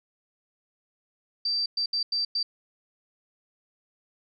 sine tone bursts at uneven times, 4670 Hz, D8, 11 cents flat, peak -24 dBFS, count 5, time 1.45-1.66 / 1.77-1.86 / 1.93-2.03 / 2.12-2.25 / 2.35-2.43 s, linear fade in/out 5 ms, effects none

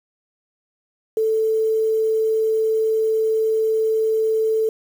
sine tone with quantisation, 440.9 Hz, A4, 4 cents sharp, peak -16 dBFS, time 1.17-4.69 s, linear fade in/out 2 ms, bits 7, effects none

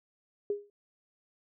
sine tone with exponential decay, 409.2 Hz, G#4, 26 cents flat, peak -25 dBFS, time 0.5-0.7 s, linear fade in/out 2 ms, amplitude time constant 43 ms, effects none

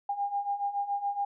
sine beating tone pair, 802 / 809.1 Hz, G5 / G#5, +39 / -45 cents, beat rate 7.1 Hz, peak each -34 / -30 dBFS, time 0.09-1.25 s, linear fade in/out 5 ms, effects none

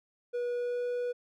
triangle tone with pitch glide, 484.9 to 488.6 Hz, B4 to B4, -32 to -19 cents, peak -28 dBFS, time 0.33-1.13 s, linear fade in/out 20 ms, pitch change +13 cents, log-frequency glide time 0.54-0.86 s, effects none

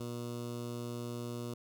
15% pulse tone with notch filter, 120 Hz, B2, 49 cents flat, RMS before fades -40 dBFS, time 0-1.54 s, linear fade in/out 5 ms, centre 1900 Hz, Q 0.98, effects none

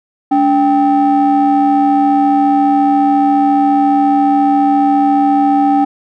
triangle ring-modulated tone, 249.9 Hz, B3, 21 cents sharp, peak -3 dBFS, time 0.31-5.85 s, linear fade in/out 10 ms, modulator 537 Hz, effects none

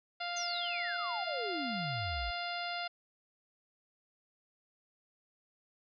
harmonic tone, 698.5 Hz, F5, in tune, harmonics 1 / 2 / 3 / 4 / 5 / 6 / 7, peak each -39 / -42 / -44 / -45 / -46 / -47 / -47 dBFS, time 0.2-2.88 s, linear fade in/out 10 ms
sine exponential sweep, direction down, 6470 to 50.5 Hz, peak -37 dBFS, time 0.36-2.31 s, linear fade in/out 10 ms
effects none

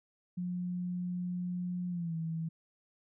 sine tone with pitch glide, 178.7 to 162.92 Hz, F3 to E3, +40 to -20 cents, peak -33 dBFS, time 0.37-2.49 s, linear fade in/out 10 ms, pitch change -160 cents, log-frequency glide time 1.89-2.15 s, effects none

